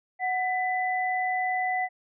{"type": "tone pair together", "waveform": "sine", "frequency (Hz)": [740, 1997.4], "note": ["F#5", "B6"], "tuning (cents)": [0, 19], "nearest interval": "octave + perfect fourth", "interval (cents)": 1719, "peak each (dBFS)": [-26, -29], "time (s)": [0.19, 1.89], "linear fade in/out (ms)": 50, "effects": []}